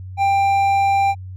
sine tone with hard clipping, 791 Hz, G5, 15 cents sharp, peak -15 dBFS, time 0.17-1.15 s, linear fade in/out 50 ms, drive 6 dB, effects added 93 Hz sine -30 dBFS peak until 1.36 s

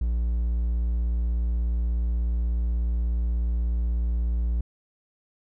triangle tone, 58.27 Hz, A#1, in tune, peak -20 dBFS, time 0.01-4.61 s, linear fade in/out 5 ms, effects none

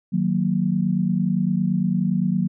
sine chord, D# minor, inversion none, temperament equal, 155.56 / 185 / 233.1 Hz, D#3 / F#3 / A#3, 0 / 0 / 0 cents, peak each -25 / -20 / -25 dBFS, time 0.12-2.48 s, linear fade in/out 20 ms, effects none

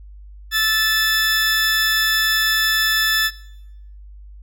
20% pulse tone pair together, 1311 / 1750 Hz, E6 / A6, -10 / -10 cents, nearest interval perfect fourth, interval 500 cents, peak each -22 / -11 dBFS, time 0.51-3.31 s, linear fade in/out 50 ms, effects noise-tail reverb RT60 0.8 s tail -19 dB re dry + added 50 Hz sine -37 dBFS peak until 4.42 s

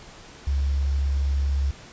sine tone with quantisation, 69.3 Hz, C#2, in tune, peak -20 dBFS, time 0.47-1.71 s, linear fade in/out 5 ms, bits 8, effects pink hiss -45 dBFS RMS until 1.92 s + resampled to 16000 Hz

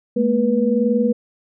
sine tone cluster, 215.5 / 236.7 / 486.1 Hz, A3 / A#3 / B4, -36 / +27 / -28 cents, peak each -19 dBFS, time 0.16-1.13 s, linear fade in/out 10 ms, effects none

